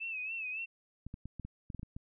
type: tone with vibrato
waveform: sine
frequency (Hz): 2600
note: E7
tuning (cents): -24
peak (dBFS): -36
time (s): 0-0.66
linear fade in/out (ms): 20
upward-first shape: sine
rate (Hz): 3.6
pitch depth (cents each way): 78
type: clicks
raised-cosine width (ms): 5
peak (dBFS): -30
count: 10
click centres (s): 1.066 / 1.141 / 1.256 / 1.397 / 1.45 / 1.702 / 1.747 / 1.795 / 1.831 / 1.965
effects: none